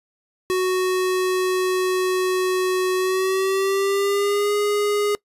square tone with pitch glide, 370 to 412.9 Hz, F#4 to G#4, 0 to -10 cents, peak -19 dBFS, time 0.5-5.15 s, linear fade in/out 0 ms, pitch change +190 cents, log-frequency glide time 2.95-4.54 s, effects noise-tail reverb RT60 0.1 s tail -23 dB re dry + resampled to 32000 Hz

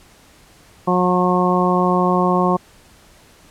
harmonic tone, 180.7 Hz, F#3, 41 cents flat, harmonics 1 / 2 / 3 / 4 / 5 / 6, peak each -18 / -20 / -23 / -22 / -23 / -20 dBFS, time 0.87-2.57 s, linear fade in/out 10 ms, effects pink hiss -49 dBFS RMS until 3.5 s + low-pass 12000 Hz 12 dB/octave

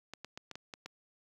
clicks, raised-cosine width 0.2 ms, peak -26 dBFS, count 7, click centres 0.136 / 0.246 / 0.375 / 0.513 / 0.555 / 0.738 / 0.86 s, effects high-pass 100 Hz 12 dB/octave + 11-bit

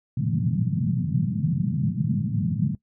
pink band-pass noise, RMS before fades -24 dBFS, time 0.17-2.75 s, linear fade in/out 5 ms, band 110 to 210 Hz, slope 48 dB/octave, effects noise-tail reverb RT60 0.1 s tail -20 dB re dry

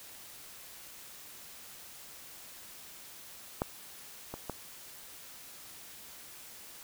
clicks, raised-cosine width 1 ms, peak -15 / -24 / -21 dBFS, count 3, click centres 3.619 / 4.34 / 4.497 s, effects white hiss -50 dBFS RMS until 6.83 s

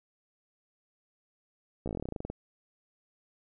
slowing click train, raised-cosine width 2 ms, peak -22 dBFS, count 16, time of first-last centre 1.86-2.3 s, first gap 15 ms, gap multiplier 1.09, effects none

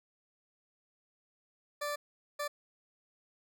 20% pulse tone bursts at uneven times, 586 Hz, D5, 4 cents flat, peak -29 dBFS, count 2, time 1.81-1.96 / 2.39-2.48 s, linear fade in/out 10 ms, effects none

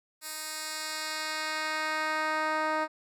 10% pulse tone with band-pass filter sweep, 311.1 Hz, D#4, in tune, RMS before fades -32 dBFS, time 0.21-2.88 s, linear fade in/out 50 ms, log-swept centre 11000 to 860 Hz, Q 0.71, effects none

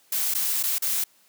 blue noise with dropouts, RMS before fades -25 dBFS, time 0.12-1.04 s, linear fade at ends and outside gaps 5 ms, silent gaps 0.34-0.348 / 0.629-0.635 / 0.784-0.821 s, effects white hiss -60 dBFS RMS until 1.28 s + high-pass 150 Hz 12 dB/octave

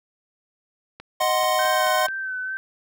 click train, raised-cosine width 0.3 ms, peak -22 dBFS, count 6, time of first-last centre 1-2.085 s, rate 4.61 Hz
square chord, C diminished, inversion first, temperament equal, 622.3 / 740 / 1046.5 Hz, Eb5 / Gb5 / C6, 0 / 0 / 0 cents, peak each -24 dBFS, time 1.2-2.07 s, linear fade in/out 10 ms
sine tone with vibrato, 1536 Hz, G6, 36 cents flat, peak -26 dBFS, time 1.59-2.57 s, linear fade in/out 0 ms, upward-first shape sine, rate 2.2 Hz, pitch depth 33 cents each way
effects none

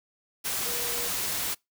sine tone in noise, 478.7 Hz, A#4, 46 cents sharp, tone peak -39 dBFS, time 0.65-1.09 s, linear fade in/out 20 ms, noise white, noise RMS -30 dBFS, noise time 0.44-1.55 s, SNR -12 dB, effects noise-tail reverb RT60 0.2 s tail -26 dB re dry

